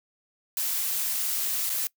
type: noise with dropouts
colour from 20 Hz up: blue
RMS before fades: -28 dBFS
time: 0.57-1.87 s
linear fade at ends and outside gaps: 1 ms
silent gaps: 1.695-1.7 s
effects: noise-tail reverb RT60 0.1 s tail -22 dB re dry